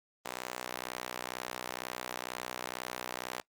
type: tone with high-pass filter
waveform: sawtooth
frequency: 62.1 Hz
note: B1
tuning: 10 cents sharp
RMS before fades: -41 dBFS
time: 0.25-3.41 s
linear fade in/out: 5 ms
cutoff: 600 Hz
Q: 0.68
effects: noise-tail reverb RT60 0.1 s tail -19 dB re dry + Opus 24 kbps